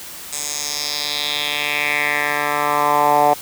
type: tone with band-pass filter sweep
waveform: 10% pulse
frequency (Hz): 146.83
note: D3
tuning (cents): 0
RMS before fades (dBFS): -19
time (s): 0.32-3.34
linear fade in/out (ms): 10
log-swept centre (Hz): 7900 to 750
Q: 3.1
effects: white hiss -34 dBFS RMS until 3.41 s